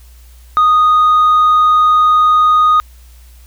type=tone with tanh clipping; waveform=sine; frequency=1240 Hz; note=D#6; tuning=6 cents flat; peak=-7 dBFS; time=0.57-2.8 s; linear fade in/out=0 ms; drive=1 dB; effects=added 60 Hz sine -37 dBFS peak until 3.46 s + white hiss -49 dBFS RMS until 3.46 s